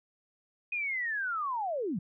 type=linear sweep; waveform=sine; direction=down; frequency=2500 to 151.4 Hz; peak=-30 dBFS; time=0.72-1.99 s; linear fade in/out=5 ms; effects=none